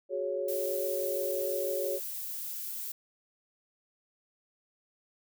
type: chord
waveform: sine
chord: F# suspended second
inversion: none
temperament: just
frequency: 370 / 416.2 / 555 Hz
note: F#4 / G#4 / C#5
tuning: 0 / +4 / +2 cents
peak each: -36 / -36 / -32 dBFS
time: 0.09-2 s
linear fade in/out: 50 ms
type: noise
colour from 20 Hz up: violet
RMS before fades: -38 dBFS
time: 0.48-2.92 s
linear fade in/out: 5 ms
effects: none